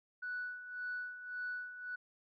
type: tone with tremolo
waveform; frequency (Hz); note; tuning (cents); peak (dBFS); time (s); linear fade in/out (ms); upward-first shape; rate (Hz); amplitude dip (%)
sine; 1480; F#6; 0; -36; 0.22-1.96; 10; sine; 1.8; 70
effects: tanh soft clip ceiling -33 dBFS